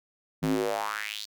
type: tone with high-pass filter sweep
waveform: square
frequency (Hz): 52.9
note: G#1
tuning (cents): +33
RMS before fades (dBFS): -30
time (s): 0.42-1.26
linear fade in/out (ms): 20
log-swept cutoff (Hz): 180 to 4700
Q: 4.1
effects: none